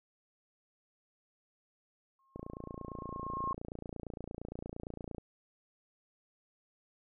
sine tone with exponential growth, 1074 Hz, C6, 45 cents sharp, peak -31 dBFS, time 2.19-3.53 s, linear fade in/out 2 ms, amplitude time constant 290 ms
click train, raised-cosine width 2 ms, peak -28 dBFS, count 82, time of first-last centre 2.36-5.182 s, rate 28.7 Hz
effects none

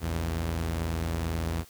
sawtooth tone pair together, 58 / 82.41 Hz, A#1 / E2, -8 / 0 cents, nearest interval tritone, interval 608 cents, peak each -31 / -25 dBFS, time 0-1.65 s, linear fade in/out 50 ms, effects white hiss -55 dBFS RMS until 1.69 s

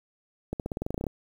accelerating click train, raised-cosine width 2 ms, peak -17 dBFS, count 13, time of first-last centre 0.53-1.067 s, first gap 68 ms, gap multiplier 0.92, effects 8-bit

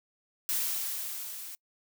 blue noise with level ramp, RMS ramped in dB -29 to -43 dBFS, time 0.49-1.55 s, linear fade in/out 0 ms, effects noise-tail reverb RT60 0.1 s tail -26 dB re dry

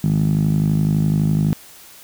10% pulse tone with band-pass filter, 51.91 Hz, G#1, in tune, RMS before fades -17 dBFS, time 0.04-1.53 s, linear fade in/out 0 ms, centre 170 Hz, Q 4.4, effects white hiss -43 dBFS RMS until 2.03 s

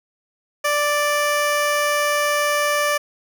15% pulse tone, 587.3 Hz, D5, in tune, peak -11 dBFS, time 0.64-2.98 s, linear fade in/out 10 ms, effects none

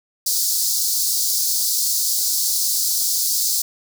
pink high-pass noise, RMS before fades -20 dBFS, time 0.26-3.62 s, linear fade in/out 5 ms, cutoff 4400 Hz, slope 48 dB/octave, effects none

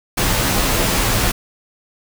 pink noise with comb filter, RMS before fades -17 dBFS, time 0.17-1.32 s, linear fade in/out 10 ms, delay 13 ms, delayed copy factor -0.5, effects none

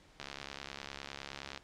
click train, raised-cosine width 0.2 ms, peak -24 dBFS, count 97, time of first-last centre 0.2-1.575 s, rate 69.8 Hz, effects pink hiss -62 dBFS RMS until 1.63 s + low-pass 6000 Hz 12 dB/octave

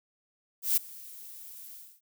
violet noise with ADSR envelope, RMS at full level -23 dBFS, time 0.62-2.01 s, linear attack 150 ms, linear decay 10 ms, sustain -23 dB, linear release 270 ms, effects none

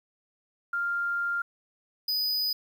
sine / square tone pair in turn, 1396.9 / 4978 Hz, F6 / D#8, 0 / 0 cents, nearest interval octave + minor seventh, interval 2200 cents, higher second, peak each -26 dBFS, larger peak neither, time 0.73-1.42 / 2.08-2.53 s, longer first, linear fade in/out 5 ms, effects 10-bit

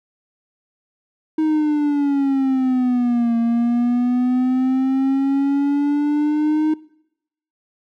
triangle exponential two-way sweep, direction down then up, 315.5 to 231.1 to 311.5 Hz, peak -13 dBFS, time 1.38-6.74 s, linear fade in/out 5 ms, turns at 3.37 s, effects noise-tail reverb RT60 0.8 s tail -22 dB re dry

